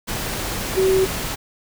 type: tone in noise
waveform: sine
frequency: 379.6 Hz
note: F#4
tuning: 44 cents sharp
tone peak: -14 dBFS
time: 0.76-1.06 s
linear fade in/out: 20 ms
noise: pink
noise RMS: -26 dBFS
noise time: 0.07-1.36 s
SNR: +9 dB
effects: none